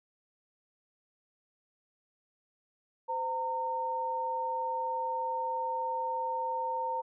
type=tone pair together; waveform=sine; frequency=514 / 915.8 Hz; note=C5 / A#5; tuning=-31 / -31 cents; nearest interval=minor seventh; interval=1000 cents; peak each=-37 / -31 dBFS; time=3.08-7.02 s; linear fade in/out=20 ms; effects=none